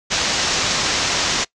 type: low-pass noise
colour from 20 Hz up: white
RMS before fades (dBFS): -20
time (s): 0.1-1.45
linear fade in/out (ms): 20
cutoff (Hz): 6800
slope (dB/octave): 48
effects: noise-tail reverb RT60 0.1 s tail -22 dB re dry